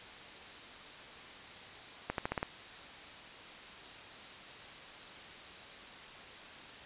accelerating click train, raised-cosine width 0.5 ms, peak -18 dBFS, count 6, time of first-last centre 2.1-2.429 s, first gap 82 ms, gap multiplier 0.89, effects white hiss -49 dBFS RMS until 6.85 s + resampled to 8000 Hz

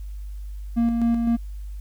triangle tone with tremolo, 233.1 Hz, A#3, in tune, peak -15 dBFS, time 0.76-1.37 s, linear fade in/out 20 ms, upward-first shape square, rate 3.9 Hz, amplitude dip 35%, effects added 50 Hz sine -31 dBFS peak until 1.8 s + white hiss -60 dBFS RMS until 1.8 s

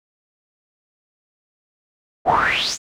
brown noise with band-pass filter sweep, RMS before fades -18 dBFS, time 2.25-2.78 s, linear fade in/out 50 ms, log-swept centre 630 to 7300 Hz, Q 6.8, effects none

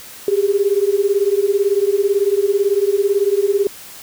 sine beating tone pair, 392 / 410 Hz, G4 / G#4, 0 / -22 cents, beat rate 18 Hz, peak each -16 dBFS, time 0.28-3.67 s, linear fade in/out 2 ms, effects white hiss -37 dBFS RMS until 4.02 s

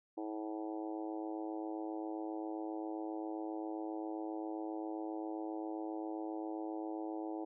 harmonic tone, 107.5 Hz, A2, 40 cents flat, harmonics 3 / 4 / 5 / 6 / 7 / 8 / 9, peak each -40 / -48 / -49 / -52 / -48 / -52 / -60 dBFS, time 0.17-7.45 s, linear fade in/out 10 ms, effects none

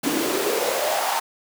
pink noise with high-pass filter sweep, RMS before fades -23 dBFS, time 0.03-1.2 s, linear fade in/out 10 ms, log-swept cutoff 260 to 880 Hz, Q 5, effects none

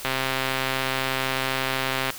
click train, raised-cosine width 0.3 ms, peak -8 dBFS, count 272, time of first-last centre 0.05-2.103 s, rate 132 Hz, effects white hiss -38 dBFS RMS until 2.18 s

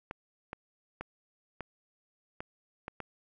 clicks, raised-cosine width 0.5 ms, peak -23 dBFS, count 7, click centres 0.111 / 0.531 / 1.01 / 1.607 / 2.405 / 2.881 / 3.003 s, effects none

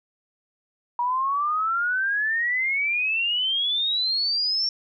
sine exponential sweep, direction up, 954 to 5510 Hz, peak -21 dBFS, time 0.99-4.69 s, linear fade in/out 2 ms, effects none

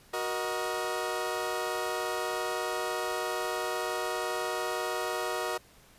20% pulse chord, D# minor, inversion first, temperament equal with one note detuned, 370 / 473.2 / 622.3 Hz, F#4 / A#4 / D#5, 0 / +26 / 0 cents, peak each -30 dBFS, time 0.13-5.58 s, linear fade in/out 10 ms, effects pink hiss -58 dBFS RMS until 5.98 s + resampled to 32000 Hz

